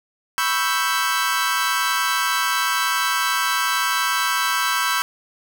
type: chord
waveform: sawtooth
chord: C# half-diminished seventh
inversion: third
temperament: equal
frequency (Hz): 987.8 / 1108.7 / 1318.5 / 1568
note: B5 / C#6 / E6 / G6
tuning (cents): 0 / 0 / 0 / 0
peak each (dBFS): -22 / -22 / -20 / -20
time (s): 0.38-5.02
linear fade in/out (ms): 0
effects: none